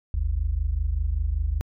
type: tone pair together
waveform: sine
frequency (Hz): 50.52 / 75.7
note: G#1 / D#2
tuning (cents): -47 / -47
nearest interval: perfect fifth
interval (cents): 700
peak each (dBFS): -24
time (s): 0.14-1.61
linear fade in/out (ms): 0
effects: tanh soft clip ceiling -15 dBFS